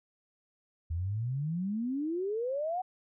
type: exponential sweep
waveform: sine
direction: up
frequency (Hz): 78.9 to 758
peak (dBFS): -30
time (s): 0.9-2.82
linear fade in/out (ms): 10
effects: none